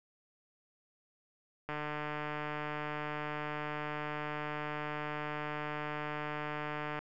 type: click train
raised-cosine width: 0.5 ms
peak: -23 dBFS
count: 796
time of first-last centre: 1.69-6.99 s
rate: 150 Hz
effects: none